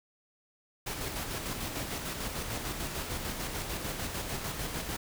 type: noise with tremolo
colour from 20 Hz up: pink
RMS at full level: -35 dBFS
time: 0.86-4.97 s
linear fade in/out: 10 ms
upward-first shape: square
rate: 6.7 Hz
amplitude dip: 35%
effects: none